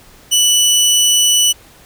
20% pulse tone, 2965 Hz, F#7, 3 cents sharp, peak -4 dBFS, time 0.31-1.53 s, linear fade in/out 20 ms, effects pink hiss -44 dBFS RMS until 1.85 s

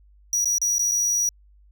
square tone with dropouts, 5800 Hz, F#8, 35 cents flat, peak -20 dBFS, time 0.33-1.29 s, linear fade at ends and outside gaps 1 ms, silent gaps 0.445-0.456 / 0.583-0.616 / 0.783-0.793 / 0.913-0.918 s, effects added 50 Hz sine -51 dBFS peak until 1.71 s

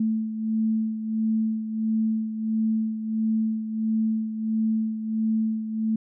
sine beating tone pair, 220 / 221.5 Hz, A3 / A3, 0 / +12 cents, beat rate 1.5 Hz, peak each -23 / -30 dBFS, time 0-5.96 s, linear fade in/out 5 ms, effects none

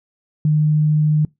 sine tone, 152.3 Hz, D#3, 37 cents flat, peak -12 dBFS, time 0.45-1.25 s, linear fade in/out 2 ms, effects noise-tail reverb RT60 0.2 s tail -24 dB re dry

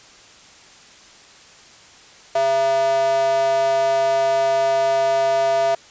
square tone with high-pass filter, 134.8 Hz, C#3, 48 cents flat, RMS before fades -18 dBFS, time 2.35-5.75 s, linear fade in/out 5 ms, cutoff 630 Hz, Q 9, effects white hiss -46 dBFS RMS until 5.9 s + resampled to 16000 Hz

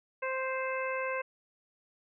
harmonic tone, 523.3 Hz, C5, in tune, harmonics 1 / 2 / 3 / 4 / 5, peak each -34 / -37 / -39 / -40 / -41 dBFS, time 0.22-1.22 s, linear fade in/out 10 ms, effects none

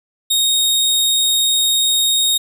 sawtooth tone, 3729 Hz, A#7, in tune, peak -10 dBFS, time 0.3-2.38 s, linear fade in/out 10 ms, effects none

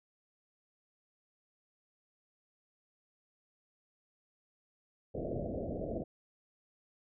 white low-pass noise, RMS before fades -38 dBFS, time 5.14-6.04 s, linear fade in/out 10 ms, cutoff 670 Hz, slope 96 dB/octave, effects none

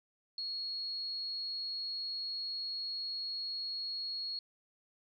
sine tone, 4318 Hz, C#8, 46 cents flat, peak -36 dBFS, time 0.38-4.39 s, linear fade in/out 2 ms, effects none

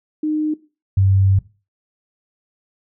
sine tone pair in turn, 306.5 / 96.72 Hz, D#4 / G2, -26 / -23 cents, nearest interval octave + minor sixth, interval 1997 cents, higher first, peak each -17 / -11 dBFS, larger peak second, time 0.23-0.54 / 0.97-1.39 s, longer second, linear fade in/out 5 ms, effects noise-tail reverb RT60 0.3 s tail -17 dB re dry

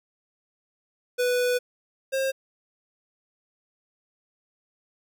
square tone pair in turn, 493.9 / 534.4 Hz, B4 / C5, 0 / +36 cents, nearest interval minor second, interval 136 cents, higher second, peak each -22 / -24 dBFS, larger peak first, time 1.18-1.59 / 2.12-2.32 s, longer first, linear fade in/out 20 ms, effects none

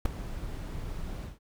brown noise with ADSR envelope, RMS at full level -20 dBFS, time 0.05-1.39 s, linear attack 7 ms, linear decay 5 ms, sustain -17 dB, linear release 160 ms, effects none

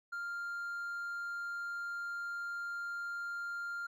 triangle tone with hard clipping, 1396.9 Hz, F6, in tune, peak -38 dBFS, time 0.12-3.87 s, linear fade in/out 10 ms, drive 5 dB, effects none

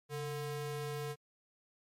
square ring-modulated tone, 293.7 Hz, D4, in tune, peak -35 dBFS, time 0.09-1.16 s, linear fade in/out 50 ms, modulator 155 Hz, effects MP3 64 kbps

